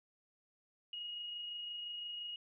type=tone with amplitude modulation; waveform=sine; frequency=2882 Hz; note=F#7; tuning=46 cents flat; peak=-40 dBFS; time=0.93-2.36 s; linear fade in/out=2 ms; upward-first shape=sine; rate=25.8 Hz; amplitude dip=25%; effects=none